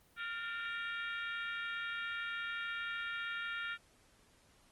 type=harmonic tone with a mistuned harmonic; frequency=466.2 Hz; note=A#4; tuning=in tune; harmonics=3 / 4 / 5 / 6 / 7 / 8; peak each=-40 / -44 / -46 / -50 / -51 / -52 dBFS; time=0.16-3.78 s; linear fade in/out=50 ms; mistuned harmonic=4; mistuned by=-58 cents; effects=pink hiss -67 dBFS RMS until 4.71 s + Opus 24 kbps